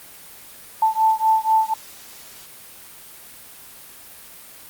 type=beating tone pair; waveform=sine; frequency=880 / 884.1 Hz; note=A5 / A5; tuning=0 / +8 cents; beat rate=4.1 Hz; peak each=-18 dBFS; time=0.82-1.74 s; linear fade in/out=5 ms; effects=white hiss -42 dBFS RMS until 4.69 s + Opus 32 kbps